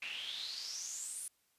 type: noise with band-pass filter sweep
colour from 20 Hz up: pink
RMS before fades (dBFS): -43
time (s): 0.02-1.28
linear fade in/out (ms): 2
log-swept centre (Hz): 2500 to 10000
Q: 7.6
effects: white hiss -75 dBFS RMS until 1.58 s + resampled to 32000 Hz